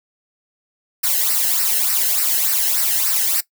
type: noise with flanger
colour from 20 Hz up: blue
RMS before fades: -18 dBFS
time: 1.03-3.41 s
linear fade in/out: 10 ms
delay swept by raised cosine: 0.29 to 0.88 ms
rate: 3.4 Hz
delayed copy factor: -0.75
effects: noise-tail reverb RT60 0.1 s tail -18 dB re dry